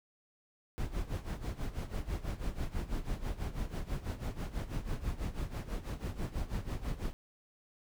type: noise with tremolo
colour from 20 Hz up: brown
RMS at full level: -34 dBFS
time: 0.78-7.13 s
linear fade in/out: 0 ms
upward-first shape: sine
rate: 6.1 Hz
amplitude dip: 80%
effects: none